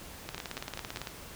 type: two click trains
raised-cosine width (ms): 0.2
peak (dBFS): -19 / -20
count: 15 / 4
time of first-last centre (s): 0.29-1.072 / 0.38-0.972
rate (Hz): 17.9 / 5.07
effects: pink hiss -47 dBFS RMS until 1.35 s